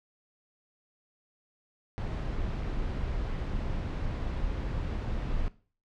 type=noise; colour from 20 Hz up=brown; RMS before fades=-32 dBFS; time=1.98-5.48 s; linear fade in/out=0 ms; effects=noise-tail reverb RT60 0.4 s tail -18 dB re dry + low-pass 4000 Hz 12 dB/octave